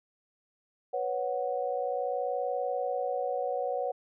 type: chord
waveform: sine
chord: B suspended second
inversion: none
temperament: equal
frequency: 493.9 / 554.4 / 740 Hz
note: B4 / C#5 / F#5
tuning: 0 / 0 / 0 cents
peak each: -33 dBFS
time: 0.93-3.92 s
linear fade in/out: 10 ms
effects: none